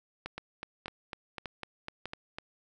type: two click trains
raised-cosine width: 0.3 ms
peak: -21 / -22 dBFS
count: 4 / 9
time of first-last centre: 0.26-2.056 / 0.38-2.385 s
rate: 1.67 / 3.99 Hz
effects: none